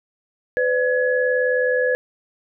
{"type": "tone cluster", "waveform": "sine", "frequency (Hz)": [503, 582, 1690], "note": ["B4", "D5", "G#6"], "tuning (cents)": [32, -16, 30], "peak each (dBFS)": [-18, -27, -22], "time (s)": [0.57, 1.95], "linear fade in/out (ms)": 0, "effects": []}